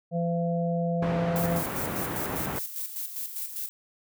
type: harmonic tone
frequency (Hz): 170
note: F3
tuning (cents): -46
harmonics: 1 / 3 / 4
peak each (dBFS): -26 / -31 / -32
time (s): 0.11-1.62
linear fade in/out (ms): 50
type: band-pass noise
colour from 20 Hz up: pink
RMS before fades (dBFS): -33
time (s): 1.02-2.59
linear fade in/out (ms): 5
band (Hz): 100 to 1700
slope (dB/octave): 12
type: noise with tremolo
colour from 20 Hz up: violet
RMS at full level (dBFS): -33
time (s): 1.36-3.69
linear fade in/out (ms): 0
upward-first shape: square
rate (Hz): 5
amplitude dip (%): 55
effects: none